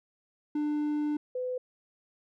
triangle / sine tone pair in turn, 297.9 / 504.1 Hz, D4 / B4, +25 / +35 cents, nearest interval major sixth, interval 910 cents, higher second, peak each -25 / -30 dBFS, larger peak first, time 0.55-1.17 / 1.35-1.58 s, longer first, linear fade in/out 5 ms, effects none

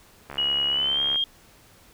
click train, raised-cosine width 0.5 ms, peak -21 dBFS, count 61, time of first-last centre 0.3-1.158 s, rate 69.9 Hz
sine tone with pitch glide, 2904 to 3222 Hz, F#7 to G7, -33 to +47 cents, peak -21 dBFS, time 0.38-1.24 s, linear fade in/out 2 ms, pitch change +180 cents, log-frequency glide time 0.7-1.02 s
effects pink hiss -54 dBFS RMS until 1.93 s

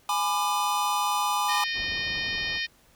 square chord, G# diminished, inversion none, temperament just, 830.6 / 996.7 / 1196.1 Hz, G#5 / B5 / D6, 0 / +16 / +31 cents, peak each -29 dBFS, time 0.09-1.64 s, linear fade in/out 2 ms
harmonic tone, 614 Hz, D#5, 23 cents flat, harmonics 3 / 4 / 5 / 6 / 7 / 8 / 9, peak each -31 / -33 / -35 / -37 / -38 / -39 / -40 dBFS, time 1.48-2.67 s, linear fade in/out 20 ms
pink low-pass noise, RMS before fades -42 dBFS, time 1.73-2.61 s, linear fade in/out 50 ms, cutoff 1300 Hz, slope 96 dB/octave
effects pink hiss -60 dBFS RMS until 2.95 s

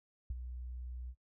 sine tone with ADSR envelope, 61.74 Hz, B1, in tune, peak -33 dBFS, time 0.3-1.15 s, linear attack 4 ms, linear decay 31 ms, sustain -8 dB, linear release 60 ms, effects noise-tail reverb RT60 0.1 s tail -22 dB re dry

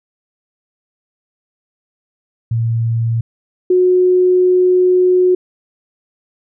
sine tone pair in turn, 114.9 / 364.8 Hz, A#2 / F#4, -25 / -24 cents, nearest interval octave + minor sixth, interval 2001 cents, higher second, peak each -13 / -8 dBFS, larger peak second, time 2.51-3.21 / 3.7-5.35 s, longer second, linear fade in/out 5 ms, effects none

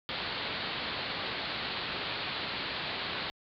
white low-pass noise, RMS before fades -36 dBFS, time 0.09-3.3 s, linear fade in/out 0 ms, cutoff 4500 Hz, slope 96 dB/octave, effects high-pass 60 Hz 12 dB/octave

